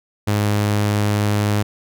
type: tone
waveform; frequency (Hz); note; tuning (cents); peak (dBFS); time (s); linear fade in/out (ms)
sawtooth; 103.83; G#2; 0; -12; 0.27-1.63; 10
effects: none